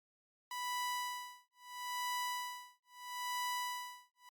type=tone with tremolo; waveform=sawtooth; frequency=987.8 Hz; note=B5; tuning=in tune; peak=-32 dBFS; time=0.51-4.29 s; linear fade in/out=2 ms; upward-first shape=sine; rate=0.76 Hz; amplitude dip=100%; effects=Opus 48 kbps